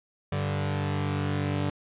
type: tone pair together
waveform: sawtooth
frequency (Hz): 97 / 145.34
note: G2 / D3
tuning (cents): -18 / -18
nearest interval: perfect fifth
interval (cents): 700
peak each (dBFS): -25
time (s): 0.32-1.7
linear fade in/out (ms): 5
effects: resampled to 8000 Hz + 10-bit